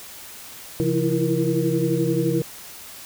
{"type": "tone cluster", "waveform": "sine", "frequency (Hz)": [136.1, 171, 325.7, 337.2, 471.5], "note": ["C#3", "F3", "E4", "E4", "A#4"], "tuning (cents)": [-31, -36, -21, 39, 20], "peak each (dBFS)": -25, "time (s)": [0.8, 2.42], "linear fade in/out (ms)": 0, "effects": ["white hiss -40 dBFS RMS until 3.05 s"]}